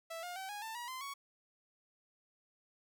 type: tone with pitch steps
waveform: sawtooth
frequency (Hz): 659.3 / 710.7 / 766.1 / 825.9 / 890.3 / 959.7 / 1034.6 / 1115.2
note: E5 / F5 / G5 / G#5 / A5 / B5 / C6 / C#6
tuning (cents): 0 / +30 / -40 / -10 / +20 / -50 / -20 / +10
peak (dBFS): -38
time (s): 0.1-1.14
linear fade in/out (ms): 10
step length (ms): 130
effects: none